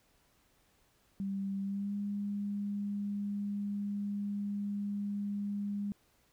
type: tone with pitch glide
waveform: sine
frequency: 196 to 203.1 Hz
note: G3 to G#3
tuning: 0 to -38 cents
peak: -33 dBFS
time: 1.2-5.92 s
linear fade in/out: 0 ms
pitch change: +62 cents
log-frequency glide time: 1.62-1.95 s
effects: pink hiss -70 dBFS RMS until 6.32 s